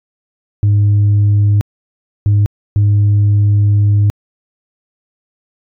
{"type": "tone bursts at uneven times", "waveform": "sine", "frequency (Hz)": 102.8, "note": "G#2", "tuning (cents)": -17, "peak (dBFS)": -5, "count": 3, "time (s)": [[0.63, 1.61], [2.26, 2.46], [2.76, 4.1]], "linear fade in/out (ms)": 0, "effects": ["tanh soft clip ceiling -6 dBFS"]}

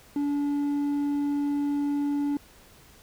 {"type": "tone with hard clipping", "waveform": "sine", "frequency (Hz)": 287.4, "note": "D4", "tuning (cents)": -37, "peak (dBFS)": -25, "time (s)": [0.16, 2.37], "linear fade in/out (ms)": 2, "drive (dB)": 3, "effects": ["pink hiss -54 dBFS RMS until 3.02 s"]}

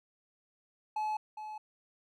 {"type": "tone with echo", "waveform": "triangle", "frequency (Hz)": 857, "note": "A5", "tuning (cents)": -46, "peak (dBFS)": -29, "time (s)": [0.96, 1.17], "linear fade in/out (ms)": 5, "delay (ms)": 410, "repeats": 1, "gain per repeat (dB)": -9, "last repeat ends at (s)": 1.58, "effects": []}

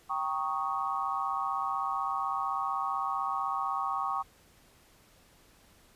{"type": "chord", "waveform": "sine", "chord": "Eb dominant seventh", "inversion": "first", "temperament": "equal", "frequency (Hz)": [784, 932.3, 1108.7, 1244.5], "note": ["G5", "Bb5", "Db6", "Eb6"], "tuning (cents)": [0, 0, 0, 0], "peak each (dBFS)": [-35, -38, -32, -36], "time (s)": [0.09, 4.23], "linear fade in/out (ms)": 20, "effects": ["pink hiss -61 dBFS RMS until 5.95 s", "resampled to 32000 Hz"]}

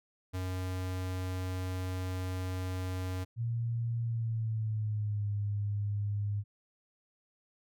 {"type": "tone", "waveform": "square", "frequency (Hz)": 92.3, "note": "F#2", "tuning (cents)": -4, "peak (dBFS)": -34, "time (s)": [0.33, 3.25], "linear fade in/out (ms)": 20}
{"type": "tone with pitch glide", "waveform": "sine", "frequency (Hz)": [116.54, 102.63], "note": ["A#2", "G#2"], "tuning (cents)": [0, -20], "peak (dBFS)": -30, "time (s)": [3.36, 6.44], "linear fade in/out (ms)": 50, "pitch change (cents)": -220, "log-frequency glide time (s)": [4.02, 5.28]}
{"effects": []}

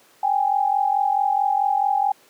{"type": "tone pair together", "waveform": "sine", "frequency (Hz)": [786, 830.6], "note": ["G5", "G#5"], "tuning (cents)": [4, 0], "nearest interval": "minor second", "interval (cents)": 96, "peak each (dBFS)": -20, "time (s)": [0.23, 2.12], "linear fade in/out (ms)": 5, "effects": ["pink hiss -54 dBFS RMS until 2.29 s", "high-pass 300 Hz 12 dB/octave"]}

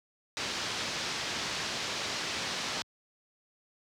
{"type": "low-pass noise", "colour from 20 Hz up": "white", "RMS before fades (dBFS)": -35, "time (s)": [0.37, 2.82], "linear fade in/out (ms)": 0, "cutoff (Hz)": 5600, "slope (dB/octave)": 24, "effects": ["high-pass 80 Hz 12 dB/octave"]}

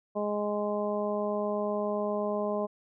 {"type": "harmonic tone", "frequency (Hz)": 207.7, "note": "G#3", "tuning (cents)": 0, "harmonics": [1, 2, 3, 4, 5], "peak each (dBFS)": [-34, -33, -31, -40, -38], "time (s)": [0.15, 2.67], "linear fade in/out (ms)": 20, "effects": []}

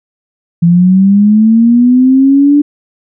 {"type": "linear sweep", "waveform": "sine", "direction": "up", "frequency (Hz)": [167.5, 293.7], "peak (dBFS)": -3, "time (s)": [0.62, 2.62], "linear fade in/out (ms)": 10, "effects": []}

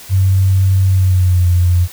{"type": "tone with pitch glide", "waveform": "sine", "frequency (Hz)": [95.4, 88.5], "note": ["G2", "F2"], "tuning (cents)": [-47, 23], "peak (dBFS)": -8, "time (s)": [0.09, 1.88], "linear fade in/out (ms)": 50, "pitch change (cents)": -130, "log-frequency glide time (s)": [0.87, 1.49], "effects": ["white hiss -35 dBFS RMS until 1.92 s"]}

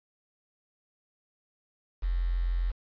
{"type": "tone with quantisation", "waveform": "sine", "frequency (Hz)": 43.65, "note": "F1", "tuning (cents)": 0, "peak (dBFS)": -25, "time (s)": [2.02, 2.72], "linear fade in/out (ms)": 20, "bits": 8, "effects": ["resampled to 11025 Hz"]}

